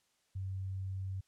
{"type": "tone", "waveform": "sine", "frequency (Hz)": 95.4, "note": "G2", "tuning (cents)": -47, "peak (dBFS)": -36, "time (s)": [0.35, 1.21], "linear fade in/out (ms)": 10, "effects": ["white hiss -75 dBFS RMS until 1.27 s", "low-pass 9000 Hz 12 dB/octave"]}